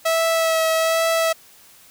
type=tone with vibrato; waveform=sawtooth; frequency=651 Hz; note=E5; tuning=22 cents flat; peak=-13 dBFS; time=0.05-1.33 s; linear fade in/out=10 ms; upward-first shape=sine; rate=1.2 Hz; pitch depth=16 cents each way; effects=white hiss -49 dBFS RMS until 1.9 s